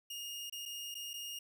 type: tone with dropouts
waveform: sawtooth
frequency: 2844 Hz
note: F7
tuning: 31 cents sharp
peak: -38 dBFS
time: 0.1-1.39 s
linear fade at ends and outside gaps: 5 ms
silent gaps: 0.498-0.524 / 0.655-0.658 / 0.944-0.951 / 1.134-1.138 s
effects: none